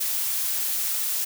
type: noise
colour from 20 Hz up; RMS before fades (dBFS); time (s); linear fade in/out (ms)
blue; -26; 0-1.25; 10
effects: none